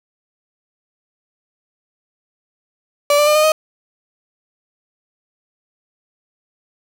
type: tone with pitch steps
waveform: 35% pulse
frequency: 580 / 590.8 / 601.8 / 613.1 / 624.5 Hz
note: D5 / D5 / D5 / D#5 / D#5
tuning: -22 / +10 / +42 / -26 / +6 cents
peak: -9 dBFS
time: 3.1-3.52 s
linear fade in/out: 2 ms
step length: 84 ms
effects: none